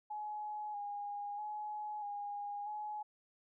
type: tone with vibrato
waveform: sine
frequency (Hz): 830.6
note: G#5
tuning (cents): 0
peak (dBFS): -39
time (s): 0.1-3.03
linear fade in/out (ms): 10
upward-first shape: square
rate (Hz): 0.78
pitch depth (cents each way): 27
effects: none